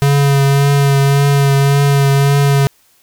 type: tone with vibrato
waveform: square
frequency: 140 Hz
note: C#3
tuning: 18 cents sharp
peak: -9 dBFS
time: 0.02-2.67 s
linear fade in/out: 0 ms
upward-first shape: triangle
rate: 1.8 Hz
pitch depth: 23 cents each way
effects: white hiss -53 dBFS RMS until 3.02 s